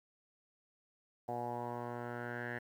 10% pulse tone with low-pass filter sweep, 120.4 Hz, B2, 44 cents flat, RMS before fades -41 dBFS, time 1.28-2.59 s, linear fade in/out 10 ms, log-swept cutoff 760 to 1800 Hz, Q 5.5, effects 11-bit

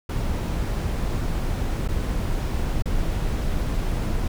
brown noise with dropouts, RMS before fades -24 dBFS, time 0.09-4.28 s, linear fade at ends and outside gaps 5 ms, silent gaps 1.878-1.886 / 2.823-2.856 s, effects none

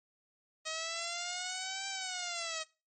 5% pulse linear two-way sweep, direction up then down, 630 to 784 to 630 Hz, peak -24 dBFS, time 0.65-2.64 s, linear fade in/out 20 ms, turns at 1.88 s, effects noise-tail reverb RT60 0.3 s tail -21 dB re dry + MP3 32 kbps

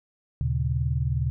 sine tone cluster, 76.3 / 118.2 / 137.9 Hz, D#2 / A#2 / C#3, -33 / +24 / -9 cents, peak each -27 dBFS, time 0.41-1.3 s, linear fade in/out 0 ms, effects none

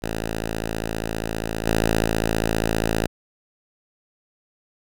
5% pulse tone with level steps, 55 Hz, A1, in tune, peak -14 / -7 / -9 dBFS, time 0.02-3.07 s, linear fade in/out 10 ms, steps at 1.66 / 2.04 s, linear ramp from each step 5 ms, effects none

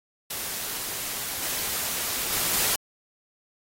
white noise with level steps, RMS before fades -32 / -29 / -26 / -24 dBFS, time 0.3-2.76 s, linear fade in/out 5 ms, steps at 1.42 / 2.32 / 2.53 s, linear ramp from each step 5 ms, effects AAC 48 kbps

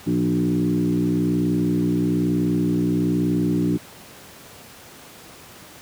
sine tone with frequency modulation, 233.1 Hz, A#3, in tune, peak -17 dBFS, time 0.06-3.78 s, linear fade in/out 20 ms, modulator 61.1 Hz, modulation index 1.8, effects pink hiss -43 dBFS RMS until 5.81 s + high-pass 100 Hz 12 dB/octave

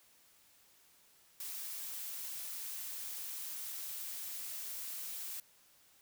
blue noise, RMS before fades -43 dBFS, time 1.4-5.4 s, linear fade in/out 2 ms, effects white hiss -66 dBFS RMS until 6.01 s

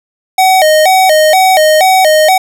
square tone with vibrato, 683 Hz, F5, 39 cents flat, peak -5 dBFS, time 0.38-2.38 s, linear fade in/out 5 ms, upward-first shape square, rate 2.1 Hz, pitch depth 170 cents each way, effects none

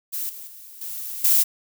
violet noise with level steps, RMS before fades -28 / -38 / -43 / -32 / -17 dBFS, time 0.12-1.44 s, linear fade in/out 20 ms, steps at 0.29 / 0.47 / 0.81 / 1.24 s, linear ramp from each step 5 ms, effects none

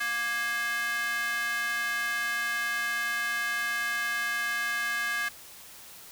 square tone with high-pass filter, 235.3 Hz, A#3, 16 cents sharp, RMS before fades -30 dBFS, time 0-5.29 s, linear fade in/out 10 ms, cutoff 1600 Hz, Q 3.9, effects white hiss -48 dBFS RMS until 6.11 s

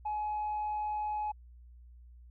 sine tone, 845 Hz, G#5, 30 cents sharp, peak -30 dBFS, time 0.05-1.32 s, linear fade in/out 10 ms, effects tanh soft clip ceiling -29 dBFS + added 60 Hz sine -51 dBFS peak until 2.3 s

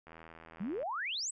click train, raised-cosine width 0.5 ms, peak -36 dBFS, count 63, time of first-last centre 0.07-0.829 s, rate 81.7 Hz
sine exponential sweep, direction up, 174.61 to 8372 Hz, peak -34 dBFS, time 0.6-1.31 s, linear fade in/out 10 ms
effects none

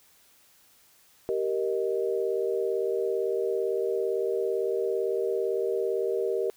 sine chord, Eb major, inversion first, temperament just, 388.9 / 466.7 / 622.3 Hz, G4 / Bb4 / Eb5, -14 / +2 / 0 cents, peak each -28 / -28 / -34 dBFS, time 1.29-6.5 s, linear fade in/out 0 ms, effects white hiss -60 dBFS RMS until 6.56 s

